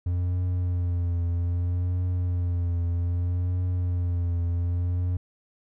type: tone with vibrato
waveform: triangle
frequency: 88 Hz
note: F2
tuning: 14 cents sharp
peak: -21 dBFS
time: 0.06-5.17 s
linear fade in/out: 5 ms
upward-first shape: triangle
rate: 0.63 Hz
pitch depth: 46 cents each way
effects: none